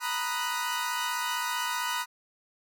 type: chord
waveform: sawtooth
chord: B major seventh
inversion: third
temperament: equal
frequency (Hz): 932.3 / 987.8 / 1244.5 / 1480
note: A#5 / B5 / D#6 / F#6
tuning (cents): 0 / 0 / 0 / 0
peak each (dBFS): -32 / -29 / -32 / -31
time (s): 0-2.06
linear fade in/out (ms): 50
effects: none